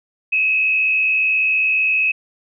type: tone with frequency modulation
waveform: sine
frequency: 2567 Hz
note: E7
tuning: 47 cents flat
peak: -14 dBFS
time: 0.32-2.12 s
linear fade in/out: 10 ms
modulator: 74.8 Hz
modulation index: 0.78
effects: none